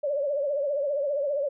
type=tone with vibrato; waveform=sine; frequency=570 Hz; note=C#5; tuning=48 cents sharp; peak=-24 dBFS; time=0.03-1.49 s; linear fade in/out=10 ms; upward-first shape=triangle; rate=15 Hz; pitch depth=110 cents each way; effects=none